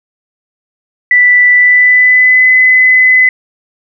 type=tone with pitch glide; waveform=sine; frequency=1975.5 to 2019 Hz; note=B6 to B6; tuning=0 to +38 cents; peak=-3 dBFS; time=1.11-3.29 s; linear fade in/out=2 ms; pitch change=+38 cents; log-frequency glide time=1.52-2.49 s; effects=none